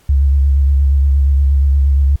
sine tone with vibrato, 69.3 Hz, C#2, in tune, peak -8 dBFS, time 0.09-2.16 s, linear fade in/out 5 ms, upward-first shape sine, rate 8.5 Hz, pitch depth 42 cents each way, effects pink hiss -52 dBFS RMS until 2.2 s + AAC 64 kbps

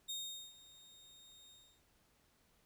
30% pulse tone with ADSR envelope, 3700 Hz, A#7, 14 cents flat, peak -37 dBFS, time 0.08-1.82 s, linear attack 18 ms, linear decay 430 ms, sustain -19 dB, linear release 310 ms, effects pink hiss -73 dBFS RMS until 2.65 s

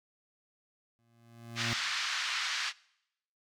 25% pulse tone with exponential growth, 116.54 Hz, A#2, in tune, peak -29 dBFS, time 0.99-1.73 s, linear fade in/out 0 ms, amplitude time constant 160 ms
pink band-pass noise, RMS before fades -34 dBFS, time 1.55-2.73 s, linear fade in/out 50 ms, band 1300 to 5600 Hz, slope 24 dB/octave
effects noise-tail reverb RT60 0.8 s tail -23 dB re dry

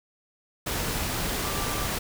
sine tone in noise, 1174.7 Hz, D6, in tune, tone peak -36 dBFS, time 1.44-1.88 s, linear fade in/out 10 ms, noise pink, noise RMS -29 dBFS, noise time 0.66-1.99 s, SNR -10 dB, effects none

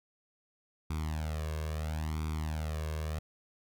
sawtooth tone with flanger, 77.78 Hz, D#2, in tune, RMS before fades -35 dBFS, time 0.9-3.19 s, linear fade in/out 5 ms, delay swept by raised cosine 0.85 to 1.85 ms, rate 0.74 Hz, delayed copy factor +0.9, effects none

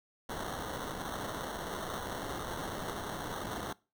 violet noise with sample-and-hold, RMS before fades -39 dBFS, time 0.29-3.73 s, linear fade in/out 5 ms, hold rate 2450 Hz, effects noise-tail reverb RT60 0.3 s tail -22 dB re dry

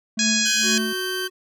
triangle tone with tremolo, 220 Hz, A3, in tune, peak -19 dBFS, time 0.17-0.93 s, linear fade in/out 5 ms, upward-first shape triangle, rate 2.1 Hz, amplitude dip 100%
harmonic tone, 830.6 Hz, G#5, in tune, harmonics 2 / 3 / 4 / 5 / 6 / 7 / 8 / 9, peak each -27 / -27 / -27 / -27 / -27 / -27 / -27 / -27 dBFS, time 0.19-0.78 s, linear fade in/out 2 ms
20% pulse tone with pitch glide, 1537 to 1550.4 Hz, G6 to G6, -35 to -20 cents, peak -21 dBFS, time 0.45-1.28 s, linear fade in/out 10 ms, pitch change +15 cents, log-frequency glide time 0.74-0.88 s
square tone, 370 Hz, F#4, in tune, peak -29 dBFS, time 0.62-1.3 s, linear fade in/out 50 ms
effects none

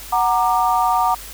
sine chord, Gb augmented, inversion none, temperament equal with one note detuned, 740 / 932.3 / 1191.1 Hz, Gb5 / Bb5 / D6, 0 / 0 / +24 cents, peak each -18 / -18 / -20 dBFS, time 0.12-1.15 s, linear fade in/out 10 ms, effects added 50 Hz sine -39 dBFS peak until 1.33 s + white hiss -36 dBFS RMS until 1.33 s

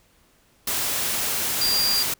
sine tone in noise, 4763 Hz, D8, 24 cents sharp, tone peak -20 dBFS, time 1.61-2.03 s, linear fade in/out 5 ms, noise white, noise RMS -25 dBFS, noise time 0.67-2.14 s, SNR +2 dB, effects pink hiss -60 dBFS RMS until 2.19 s

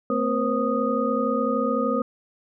sine tone cluster, 224.3 / 257.8 / 481.7 / 532 / 1241 Hz, A3 / C4 / B4 / C5 / D#6, +34 / -26 / -43 / +29 / -5 cents, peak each -27 dBFS, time 0.1-2.02 s, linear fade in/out 2 ms, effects none

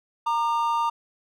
triangle tone pair together, 927.8 / 1200 Hz, A#5 / D6, -8 / +37 cents, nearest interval major third, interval 445 cents, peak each -21 / -24 dBFS, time 0.26-0.9 s, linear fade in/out 10 ms, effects none

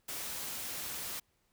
white noise, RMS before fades -40 dBFS, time 0.08-1.2 s, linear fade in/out 10 ms, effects pink hiss -75 dBFS RMS until 1.52 s

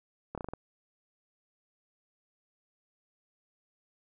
slowing click train, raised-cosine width 1 ms, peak -23 dBFS, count 6, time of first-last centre 0.35-0.536 s, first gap 27 ms, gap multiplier 1.16, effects none

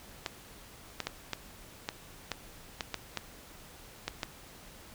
clicks, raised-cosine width 0.2 ms, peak -15 dBFS, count 11, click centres 0.262 / 1.003 / 1.07 / 1.333 / 1.889 / 2.317 / 2.808 / 2.943 / 3.173 / 4.08 / 4.232 s, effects pink hiss -52 dBFS RMS until 4.94 s

